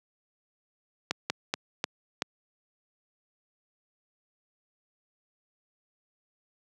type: slowing click train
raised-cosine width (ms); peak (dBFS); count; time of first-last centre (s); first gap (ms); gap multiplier
0.2; -9; 5; 1.11-2.221; 190; 1.26
effects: high-pass 150 Hz 12 dB/octave